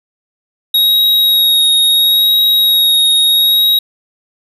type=tone with vibrato; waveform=square; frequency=3779 Hz; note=A#7; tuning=23 cents sharp; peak=-8 dBFS; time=0.74-3.79 s; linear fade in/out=5 ms; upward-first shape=sine; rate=0.74 Hz; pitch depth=15 cents each way; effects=none